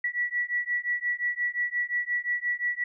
sine beating tone pair, 1942 / 1947.7 Hz, B6 / B6, -30 / -25 cents, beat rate 5.7 Hz, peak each -29 dBFS, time 0.04-2.84 s, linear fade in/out 5 ms, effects none

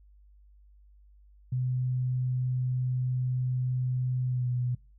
sine tone with pitch glide, 126.8 to 123.9 Hz, B2 to B2, +46 to +6 cents, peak -26 dBFS, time 1.52-4.75 s, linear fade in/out 5 ms, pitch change -40 cents, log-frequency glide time 4.27-4.48 s, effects noise-tail reverb RT60 0.3 s tail -24 dB re dry + added 50 Hz sine -54 dBFS peak until 4.98 s

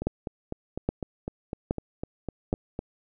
two click trains, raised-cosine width 2 ms, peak -11 / -18 dBFS, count 4 / 12, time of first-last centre 0.07-2.529 / 0.02-2.791 s, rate 1.22 / 3.97 Hz, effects none

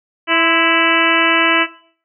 harmonic tone with a mistuned harmonic, 329.6 Hz, E4, in tune, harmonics 1 / 2 / 3 / 4 / 5 / 6 / 7 / 8 / 9, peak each -20 / -20 / -20 / -20 / -20 / -20 / -20 / -20 / -20 dBFS, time 0.27-1.67 s, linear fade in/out 50 ms, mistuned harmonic 3, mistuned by +55 cents, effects noise-tail reverb RT60 0.5 s tail -17 dB re dry

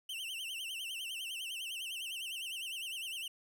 45% pulse tone with vibrato, 2899 Hz, F#7, 36 cents flat, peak -39 dBFS, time 0.09-3.28 s, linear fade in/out 5 ms, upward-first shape sine, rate 9.9 Hz, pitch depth 160 cents each way, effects none

